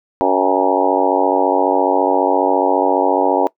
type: harmonic tone with a mistuned harmonic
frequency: 94.6 Hz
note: F#2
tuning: 39 cents sharp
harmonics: 3 / 4 / 5 / 6 / 7 / 8 / 9 / 10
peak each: -20 / -20 / -20 / -20 / -20 / -20 / -20 / -20 dBFS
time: 0.21-3.47 s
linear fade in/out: 0 ms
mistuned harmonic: 8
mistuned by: +57 cents
effects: noise-tail reverb RT60 0.1 s tail -21 dB re dry